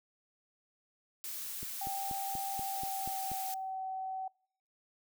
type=noise; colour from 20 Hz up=blue; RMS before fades=-41 dBFS; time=1.24-3.54 s; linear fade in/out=0 ms
type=click train; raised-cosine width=3 ms; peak=-32 dBFS; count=8; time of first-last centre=1.63-3.317 s; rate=4.15 Hz
type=tone with pitch glide; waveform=sine; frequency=784 to 759.5 Hz; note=G5 to F#5; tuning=0 to +45 cents; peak=-36 dBFS; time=1.81-4.28 s; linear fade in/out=5 ms; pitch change=-55 cents; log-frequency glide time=2.5-3.83 s
effects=noise-tail reverb RT60 0.6 s tail -26 dB re dry